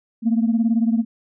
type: beating tone pair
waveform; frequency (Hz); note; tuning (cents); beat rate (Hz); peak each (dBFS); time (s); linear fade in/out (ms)
sine; 224 / 242; A3 / B3; +31 / -35; 18; -16 / -20; 0.22-1.05; 50
effects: tanh soft clip ceiling -10 dBFS